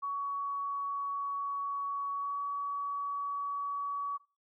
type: tone with pitch glide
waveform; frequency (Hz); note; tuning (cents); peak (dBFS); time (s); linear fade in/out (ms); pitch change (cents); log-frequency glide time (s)
sine; 1124 to 1133.8; C#6 to C#6; +24 to +39; -32; 0.02-4.18; 20; +15; 2.13-2.41
effects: noise-tail reverb RT60 0.3 s tail -17 dB re dry